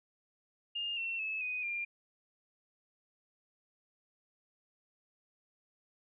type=tone with pitch steps; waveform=sine; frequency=2822 / 2709 / 2600 / 2495 / 2395 Hz; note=F7 / E7 / E7 / D#7 / D7; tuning=+17 / +47 / -24 / +4 / +33 cents; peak=-34 dBFS; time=0.75-1.85 s; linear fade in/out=10 ms; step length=220 ms; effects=none